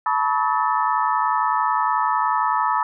sine tone cluster, 871 / 982 / 1125 / 1281 / 1767 Hz, A5 / B5 / C#6 / E6 / A6, -18 / -10 / +25 / -50 / +7 cents, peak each -23 / -22 / -26 / -23 / -31 dBFS, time 0.06-2.83 s, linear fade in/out 2 ms, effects none

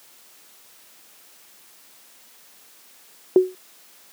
sine tone with exponential decay, 370 Hz, F#4, in tune, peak -6 dBFS, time 3.36-3.55 s, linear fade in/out 1 ms, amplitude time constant 41 ms, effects white hiss -51 dBFS RMS until 4.12 s + high-pass 200 Hz 12 dB/octave

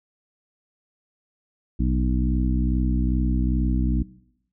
harmonic tone with a mistuned harmonic, 62.4 Hz, B1, 19 cents sharp, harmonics 1 / 2 / 3 / 4 / 5, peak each -21 / -29 / -26 / -28 / -31 dBFS, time 1.79-4.03 s, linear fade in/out 10 ms, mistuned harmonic 1, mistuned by -86 cents, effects noise-tail reverb RT60 0.8 s tail -21 dB re dry

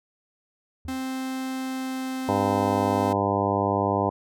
triangle tone with exponential decay, 80 Hz, D#2, 49 cents sharp, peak -30 dBFS, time 0.85-1.09 s, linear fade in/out 0 ms, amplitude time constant 52 ms
45% pulse tone with pitch glide, 261.6 to 259.9 Hz, C4 to C4, 0 to -11 cents, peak -28 dBFS, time 0.88-3.13 s, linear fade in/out 5 ms, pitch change -11 cents, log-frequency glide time 1.53-2.77 s
harmonic tone, 100 Hz, G2, 35 cents sharp, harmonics 1 / 2 / 3 / 4 / 5 / 6 / 7 / 8 / 9 / 10, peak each -30 / -30 / -30 / -30 / -30 / -30 / -30 / -30 / -30 / -30 dBFS, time 2.28-4.1 s, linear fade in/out 10 ms
effects none

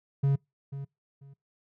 triangle tone with echo, 138.59 Hz, C#3, in tune, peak -19 dBFS, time 0.23-0.36 s, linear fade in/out 10 ms, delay 490 ms, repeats 2, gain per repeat -13 dB, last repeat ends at 1.34 s, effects noise-tail reverb RT60 0.2 s tail -26 dB re dry

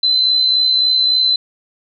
sine tone with amplitude modulation, 4048 Hz, B7, 42 cents sharp, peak -9 dBFS, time 0.03-1.36 s, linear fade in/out 5 ms, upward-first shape sine, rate 63.5 Hz, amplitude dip 40%, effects none

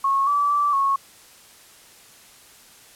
sine tone with pitch steps, 1095 / 1154 / 1162 / 1099 Hz, C#6 / D6 / D6 / C#6, -22 / -31 / -19 / -15 cents, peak -17 dBFS, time 0.04-0.96 s, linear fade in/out 5 ms, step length 230 ms, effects white hiss -49 dBFS RMS until 2.95 s + low-pass 12000 Hz 12 dB/octave

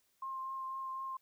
sine tone with vibrato, 1060 Hz, C6, 22 cents sharp, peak -38 dBFS, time 0.22-1.17 s, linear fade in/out 5 ms, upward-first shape triangle, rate 4 Hz, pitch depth 16 cents each way, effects white hiss -75 dBFS RMS until 1.21 s

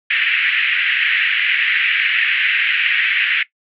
pink band-pass noise, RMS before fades -17 dBFS, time 0.1-3.43 s, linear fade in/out 5 ms, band 1700 to 2900 Hz, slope 48 dB/octave, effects noise-tail reverb RT60 0.1 s tail -17 dB re dry

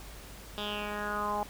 10% pulse tone with low-pass filter sweep, 207.7 Hz, G#3, in tune, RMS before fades -34 dBFS, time 0.58-1.43 s, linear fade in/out 0 ms, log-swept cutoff 3800 to 840 Hz, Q 5.1, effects added 50 Hz sine -49 dBFS peak until 1.49 s + pink hiss -49 dBFS RMS until 1.49 s

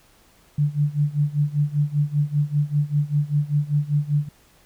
sine tone with tremolo, 146.83 Hz, D3, in tune, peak -15 dBFS, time 0.58-4.29 s, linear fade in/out 5 ms, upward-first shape sine, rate 5.1 Hz, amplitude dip 90%, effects pink hiss -56 dBFS RMS until 4.65 s

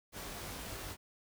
pink noise with comb filter, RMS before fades -44 dBFS, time 0.12-0.97 s, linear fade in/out 50 ms, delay 20 ms, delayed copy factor +0.6, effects none

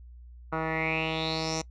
10% pulse tone with low-pass filter sweep, 160 Hz, D#3, 49 cents sharp, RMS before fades -30 dBFS, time 0.52-1.62 s, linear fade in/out 10 ms, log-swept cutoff 1400 to 6300 Hz, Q 7.1, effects noise-tail reverb RT60 0.1 s tail -22 dB re dry + added 60 Hz sine -45 dBFS peak until 1.7 s

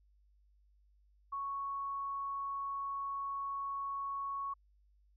sine tone, 1108.7 Hz, C#6, in tune, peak -36 dBFS, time 1.32-4.54 s, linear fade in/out 10 ms, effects added 50 Hz sine -65 dBFS peak until 5.16 s

